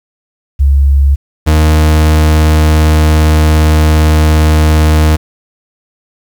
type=tone pair in turn; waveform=sine / 40% pulse; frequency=69.3 / 77.47 Hz; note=C#2 / D#2; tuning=0 / -7 cents; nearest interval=major second; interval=193 cents; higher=second; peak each=-4 dBFS; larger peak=neither; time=0.59-1.16 / 1.46-5.17 s; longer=second; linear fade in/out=20 ms; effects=7-bit